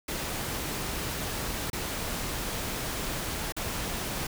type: noise with dropouts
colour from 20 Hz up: pink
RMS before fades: -33 dBFS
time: 0.08-4.27 s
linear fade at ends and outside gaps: 5 ms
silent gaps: 1.701-1.73 / 3.523-3.565 s
effects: none